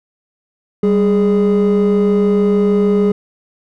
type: tone pair together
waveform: triangle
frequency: 196 / 415.3 Hz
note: G3 / G#4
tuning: 0 / 0 cents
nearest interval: octave + minor second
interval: 1300 cents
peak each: -10 dBFS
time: 0.83-3.12 s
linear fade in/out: 5 ms
effects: tanh soft clip ceiling -4 dBFS